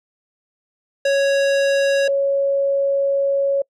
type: tone pair in turn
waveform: square / sine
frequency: 554.4 / 554.4 Hz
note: C#5 / C#5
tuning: 0 / 0 cents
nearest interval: unison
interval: 0 cents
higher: neither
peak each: -15 dBFS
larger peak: neither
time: 1.05-2.08 / 2.08-3.62 s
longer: second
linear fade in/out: 5 ms
effects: noise-tail reverb RT60 0.1 s tail -26 dB re dry + low-pass 6000 Hz 12 dB/octave